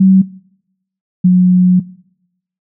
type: tone pair in turn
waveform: sine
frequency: 190 / 181.64 Hz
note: F#3 / F#3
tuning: +46 / -32 cents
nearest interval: minor second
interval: 78 cents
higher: first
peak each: -4 dBFS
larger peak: neither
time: 0-0.22 / 1.24-1.8 s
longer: second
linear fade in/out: 10 ms
effects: noise-tail reverb RT60 0.8 s tail -21 dB re dry